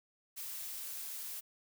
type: noise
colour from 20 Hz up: blue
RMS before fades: -43 dBFS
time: 0.36-1.41 s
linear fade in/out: 20 ms
effects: none

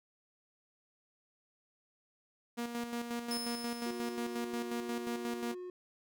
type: tone with tremolo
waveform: sawtooth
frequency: 237 Hz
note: A#3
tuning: 29 cents sharp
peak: -31 dBFS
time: 2.57-5.55 s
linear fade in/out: 20 ms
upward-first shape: square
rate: 5.6 Hz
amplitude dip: 50%
type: tone with exponential decay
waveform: sawtooth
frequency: 5210 Hz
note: E8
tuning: 21 cents flat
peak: -33 dBFS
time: 3.31-4.79 s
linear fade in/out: 1 ms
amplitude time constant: 320 ms
type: tone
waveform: triangle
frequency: 362 Hz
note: F#4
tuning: 38 cents flat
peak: -39 dBFS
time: 3.86-5.7 s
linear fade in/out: 2 ms
effects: none

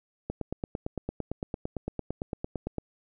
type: click train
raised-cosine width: 2 ms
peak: -18 dBFS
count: 23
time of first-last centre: 0.3-2.783 s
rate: 8.86 Hz
effects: none

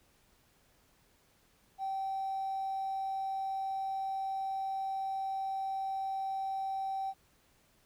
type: tone with hard clipping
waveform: triangle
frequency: 774 Hz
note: G5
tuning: 22 cents flat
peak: -33 dBFS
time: 1.78-7.14 s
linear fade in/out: 50 ms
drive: 3 dB
effects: pink hiss -68 dBFS RMS until 7.85 s

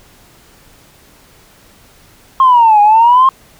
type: exponential two-way sweep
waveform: sine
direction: down then up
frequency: 1076 to 818 to 1076 Hz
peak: -3 dBFS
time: 2.4-3.29 s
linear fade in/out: 2 ms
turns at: 2.81 s
effects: tanh soft clip ceiling 0 dBFS + pink hiss -45 dBFS RMS until 3.59 s

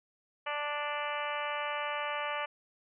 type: harmonic tone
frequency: 293.7 Hz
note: D4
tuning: in tune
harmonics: 2 / 3 / 4 / 5 / 6 / 7 / 8 / 9 / 10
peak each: -39 / -39 / -38 / -44 / -42 / -44 / -42 / -46 / -44 dBFS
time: 0.46-2.46 s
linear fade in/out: 10 ms
effects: none

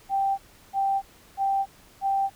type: tone bursts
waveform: sine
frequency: 784 Hz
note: G5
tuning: in tune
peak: -21 dBFS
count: 4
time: 0.09-2.3 s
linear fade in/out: 50 ms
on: 290 ms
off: 350 ms
effects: pink hiss -54 dBFS RMS until 2.35 s

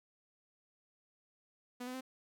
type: tone with pitch steps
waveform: sawtooth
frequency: 246.9 / 253.3 / 259.8 Hz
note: B3 / B3 / C4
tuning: 0 / +44 / -12 cents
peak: -37 dBFS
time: 1.8-2.01 s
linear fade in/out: 10 ms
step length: 70 ms
effects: none

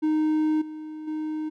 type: tone with level steps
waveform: triangle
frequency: 309.6 Hz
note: D#4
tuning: 9 cents flat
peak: -18 / -32 / -25 dBFS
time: 0.02-1.5 s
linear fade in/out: 20 ms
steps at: 0.61 / 1.07 s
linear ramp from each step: 10 ms
effects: none

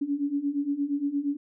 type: beating tone pair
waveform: sine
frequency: 279.6 / 288.2 Hz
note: C#4 / D4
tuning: +15 / -33 cents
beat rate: 8.6 Hz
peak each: -30 / -27 dBFS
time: 0.01-1.37 s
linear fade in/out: 10 ms
effects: none

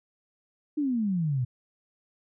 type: exponential sweep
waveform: sine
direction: down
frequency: 308.6 to 119.5 Hz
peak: -24 dBFS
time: 0.77-1.45 s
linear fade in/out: 10 ms
effects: none

